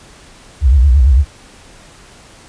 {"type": "tone with vibrato", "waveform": "sine", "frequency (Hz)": 66.3, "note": "C2", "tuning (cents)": 23, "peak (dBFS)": -5, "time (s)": [0.61, 1.25], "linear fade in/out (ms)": 50, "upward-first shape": "sine", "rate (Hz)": 8.9, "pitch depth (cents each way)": 200, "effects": ["pink hiss -41 dBFS RMS until 2.48 s", "resampled to 22050 Hz"]}